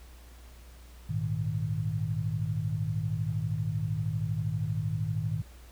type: chord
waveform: sine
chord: Ab suspended second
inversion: none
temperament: equal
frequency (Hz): 103.83 / 116.54 / 155.56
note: Ab2 / Bb2 / Eb3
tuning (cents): 0 / 0 / 0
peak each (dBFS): -32 / -33 / -32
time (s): 1.09-5.42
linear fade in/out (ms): 10
effects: added 60 Hz sine -48 dBFS peak until 5.71 s + pink hiss -57 dBFS RMS until 5.71 s